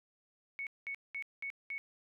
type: tone bursts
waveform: sine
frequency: 2217 Hz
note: C#7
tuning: in tune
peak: -37 dBFS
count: 5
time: 0.59-1.78 s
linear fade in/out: 0 ms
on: 78 ms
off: 200 ms
effects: none